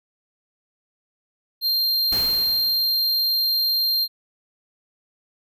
square tone, 4186 Hz, C8, in tune, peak -19 dBFS, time 1.61-4.08 s, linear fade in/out 50 ms
pink noise with exponential decay, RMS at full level -30 dBFS, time 2.12-3.32 s, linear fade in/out 5 ms, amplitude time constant 260 ms
effects none

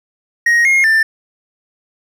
triangle tone with pitch steps, 1878 / 2143 / 1782 Hz, A#6 / C7 / A6, +12 / +41 / +22 cents, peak -7 dBFS, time 0.46-1.03 s, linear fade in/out 5 ms, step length 190 ms, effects none

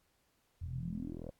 10% pulse tone with low-pass filter sweep, 41.2 Hz, E1, in tune, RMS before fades -41 dBFS, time 0.61-1.31 s, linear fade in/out 10 ms, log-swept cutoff 87 to 550 Hz, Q 6.5, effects pink hiss -75 dBFS RMS until 1.39 s + AAC 64 kbps

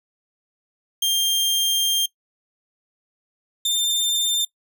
sawtooth tone pair in turn, 3193 / 3596 Hz, G7 / A7, +31 / +37 cents, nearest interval major second, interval 206 cents, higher second, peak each -14 / -16 dBFS, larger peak first, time 1.02-2.06 / 3.65-4.45 s, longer first, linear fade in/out 5 ms, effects noise-tail reverb RT60 0.1 s tail -21 dB re dry

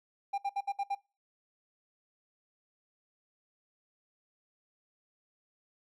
triangle tone bursts, 798 Hz, G5, 31 cents sharp, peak -27 dBFS, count 6, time 0.33-0.951 s, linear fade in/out 10 ms, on 51 ms, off 63 ms, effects noise-tail reverb RT60 0.3 s tail -23 dB re dry + MP3 64 kbps

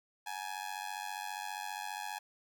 sawtooth tone with amplitude modulation, 838 Hz, G#5, 15 cents sharp, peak -31 dBFS, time 0.26-2.19 s, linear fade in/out 10 ms, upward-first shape sine, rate 94.9 Hz, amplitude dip 90%, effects none

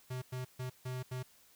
square tone bursts at uneven times, 127.4 Hz, C3, 46 cents flat, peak -38 dBFS, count 5, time 0.1-0.22 / 0.32-0.45 / 0.59-0.7 / 0.85-1.03 / 1.11-1.23 s, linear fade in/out 10 ms, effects white hiss -64 dBFS RMS until 1.55 s

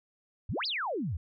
sine exponential two-way sweep, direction up then down, 69.4 to 5230 to 69.4 Hz, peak -30 dBFS, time 0.49-1.17 s, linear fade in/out 5 ms, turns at 0.66 s, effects none

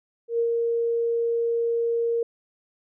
sine tone with ADSR envelope, 465.6 Hz, A#4, 2 cents flat, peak -19 dBFS, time 0.28-2.23 s, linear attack 110 ms, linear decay 83 ms, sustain -2 dB, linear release 3 ms, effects none

